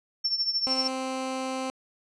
sine tone with tremolo, 5410 Hz, E8, 44 cents sharp, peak -21 dBFS, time 0.24-0.88 s, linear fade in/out 10 ms, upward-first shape triangle, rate 13 Hz, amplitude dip 80%
15% pulse tone, 261.6 Hz, C4, in tune, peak -23 dBFS, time 0.67-1.7 s, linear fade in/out 0 ms
effects resampled to 22050 Hz

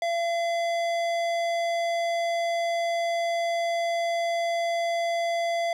sine tone with tanh clipping, 680 Hz, F5, 46 cents flat, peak -26 dBFS, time 0.02-5.73 s, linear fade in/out 2 ms, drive 17 dB, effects none

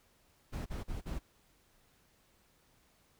brown noise bursts, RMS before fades -38 dBFS, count 4, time 0.52-1.194 s, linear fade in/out 20 ms, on 140 ms, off 38 ms, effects pink hiss -69 dBFS RMS until 3.19 s

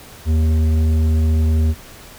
sine tone with tanh clipping, 79 Hz, D#2, 27 cents sharp, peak -14 dBFS, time 0.25-1.75 s, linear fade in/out 50 ms, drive 10 dB, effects pink hiss -40 dBFS RMS until 2.18 s

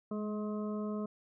harmonic tone with a mistuned harmonic, 211.8 Hz, G#3, 34 cents sharp, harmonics 1 / 2 / 3 / 5 / 6, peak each -35 / -41 / -45 / -49 / -51 dBFS, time 0.11-1.06 s, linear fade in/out 5 ms, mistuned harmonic 1, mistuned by -18 cents, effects none

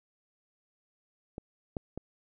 clicks, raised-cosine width 2 ms, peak -25 / -20 / -24 dBFS, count 3, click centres 1.381 / 1.768 / 1.976 s, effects none

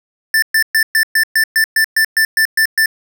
square tone bursts, 1772 Hz, A6, 12 cents sharp, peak -10 dBFS, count 13, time 0.34-2.859 s, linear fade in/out 2 ms, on 83 ms, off 120 ms, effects none

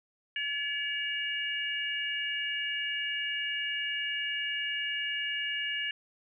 harmonic tone, 570 Hz, C#5, 48 cents sharp, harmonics 3 / 4 / 5, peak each -35 / -38 / -33 dBFS, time 0.36-5.91 s, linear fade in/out 2 ms, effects none

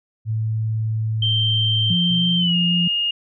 sine tone, 110.2 Hz, A2, 3 cents sharp, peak -19 dBFS, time 0.25-1.96 s, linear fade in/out 50 ms
sine tone with pitch glide, 3136 to 2843 Hz, G7 to F7, 0 to +30 cents, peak -18 dBFS, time 1.22-3.11 s, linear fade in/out 5 ms, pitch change -170 cents, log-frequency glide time 2.37-2.56 s
sine tone with vibrato, 174.61 Hz, F3, in tune, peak -18 dBFS, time 1.9-2.88 s, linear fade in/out 5 ms, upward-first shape sine, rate 6.2 Hz, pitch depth 11 cents each way
sine tone with exponential decay, 123.47 Hz, B2, in tune, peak -26 dBFS, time 2.1-3.02 s, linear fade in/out 5 ms, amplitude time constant 200 ms
effects none

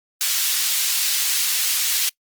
pink high-pass noise, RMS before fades -21 dBFS, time 0.21-2.09 s, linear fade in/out 0 ms, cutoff 3300 Hz, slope 12 dB/octave, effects noise-tail reverb RT60 0.1 s tail -25 dB re dry + Opus 32 kbps

